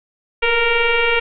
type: tone with frequency modulation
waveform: sine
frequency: 1396.9 Hz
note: F6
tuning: in tune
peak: -13 dBFS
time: 0.42-1.2 s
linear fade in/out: 10 ms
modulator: 462 Hz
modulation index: 3.2
effects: none